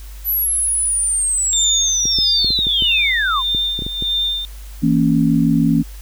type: linear sweep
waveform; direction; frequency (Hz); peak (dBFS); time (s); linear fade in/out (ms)
sine; down; 12000 to 948; -15; 0.24-3.43; 50
type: tone with tremolo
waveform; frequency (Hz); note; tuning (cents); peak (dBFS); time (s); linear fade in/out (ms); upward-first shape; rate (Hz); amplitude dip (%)
sine; 3605; A7; +41; -15; 1.53-4.45; 0; sine; 1.6; 65
type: clicks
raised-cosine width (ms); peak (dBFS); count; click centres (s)
3; -14; 12; 2.055 / 2.187 / 2.446 / 2.505 / 2.59 / 2.669 / 2.823 / 3.548 / 3.791 / 3.822 / 3.865 / 4.024
type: chord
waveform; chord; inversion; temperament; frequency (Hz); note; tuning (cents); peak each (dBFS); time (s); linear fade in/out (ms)
sine; A# diminished; second; equal with one note detuned; 164.81 / 231.3 / 277.2; E3 / A#3 / C#4; 0 / -13 / 0; -16; 4.82-5.83; 20
effects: added 50 Hz sine -31 dBFS peak until 6.01 s + white hiss -44 dBFS RMS until 6.01 s